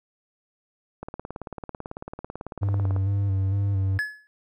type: click train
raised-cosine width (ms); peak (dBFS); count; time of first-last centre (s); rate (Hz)
1; -20; 36; 1.03-2.964; 18.1
type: tone with vibrato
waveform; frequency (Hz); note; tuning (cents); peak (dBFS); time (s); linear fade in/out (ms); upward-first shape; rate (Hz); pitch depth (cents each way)
triangle; 98; G2; 0; -19; 2.61-3.99; 20; square; 2.2; 32
type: tone with exponential decay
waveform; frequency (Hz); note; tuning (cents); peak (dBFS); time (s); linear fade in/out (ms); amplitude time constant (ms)
triangle; 1704; G#6; +44; -19; 3.99-4.27; 0; 60
effects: none